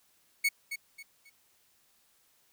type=tone with echo; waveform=40% pulse; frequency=2217 Hz; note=C#7; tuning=in tune; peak=-23 dBFS; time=0.44-0.49 s; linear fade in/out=10 ms; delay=270 ms; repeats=3; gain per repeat=-10 dB; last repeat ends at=1.3 s; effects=white hiss -68 dBFS RMS until 2.52 s